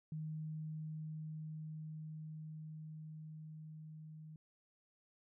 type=tone with level ramp; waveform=sine; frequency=155.8 Hz; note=D#3; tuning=3 cents sharp; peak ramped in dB=-40 to -50 dBFS; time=0.12-4.36 s; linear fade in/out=2 ms; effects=none